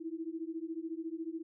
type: beating tone pair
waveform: sine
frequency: 319.3 / 333.3 Hz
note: D#4 / E4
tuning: +45 / +19 cents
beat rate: 14 Hz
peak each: -40 / -40 dBFS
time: 0-1.43 s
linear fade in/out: 20 ms
effects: none